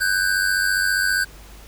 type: tone pair together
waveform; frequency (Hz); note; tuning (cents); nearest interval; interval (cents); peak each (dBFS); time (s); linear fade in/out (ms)
square; 1503 / 1597.9; F#6 / G6; +27 / +33; minor second; 106; -21 / -22; 0-1.25; 20
effects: added 50 Hz sine -42 dBFS peak until 1.67 s + pink hiss -46 dBFS RMS until 1.67 s